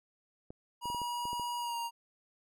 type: clicks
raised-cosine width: 2 ms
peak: -32 dBFS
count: 8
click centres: 0.505 / 0.856 / 0.901 / 0.947 / 1.017 / 1.254 / 1.331 / 1.397 s
type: tone with pitch glide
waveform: square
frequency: 961 to 937.4 Hz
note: B5 to A#5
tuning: -48 to +9 cents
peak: -35 dBFS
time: 0.81-1.91 s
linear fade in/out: 50 ms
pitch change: -43 cents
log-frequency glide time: 1.59-1.77 s
effects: none